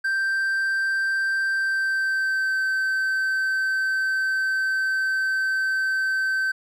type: tone with pitch glide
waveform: triangle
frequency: 1569 to 1544.7 Hz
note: G6 to G6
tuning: +1 to -26 cents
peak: -19 dBFS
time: 0.04-6.52 s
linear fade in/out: 10 ms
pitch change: -27 cents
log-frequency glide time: 1.52-2.6 s
effects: none